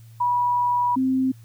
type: tone pair in turn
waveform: sine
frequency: 974 / 261.3 Hz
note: B5 / C4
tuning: -24 / -2 cents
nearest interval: octave + major seventh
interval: 2278 cents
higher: first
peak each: -18 dBFS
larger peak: neither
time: 0.2-0.96 / 0.96-1.32 s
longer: first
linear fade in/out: 10 ms
effects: added 114 Hz sine -43 dBFS peak until 1.44 s + white hiss -59 dBFS RMS until 1.44 s